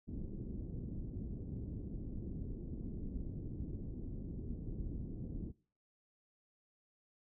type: low-pass noise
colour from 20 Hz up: pink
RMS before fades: -43 dBFS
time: 0.07-5.52 s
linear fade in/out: 20 ms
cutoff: 330 Hz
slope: 24 dB/octave
effects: noise-tail reverb RT60 0.4 s tail -20 dB re dry